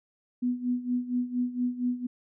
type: tone with tremolo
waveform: sine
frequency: 246.9 Hz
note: B3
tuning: in tune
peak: -23 dBFS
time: 0.42-2.07 s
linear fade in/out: 10 ms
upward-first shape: sine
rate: 4.3 Hz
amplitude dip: 80%
effects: none